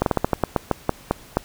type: slowing click train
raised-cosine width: 1 ms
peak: -3 dBFS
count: 12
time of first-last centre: 0.02-1.37 s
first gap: 42 ms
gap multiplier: 1.2
effects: pink hiss -46 dBFS RMS until 1.44 s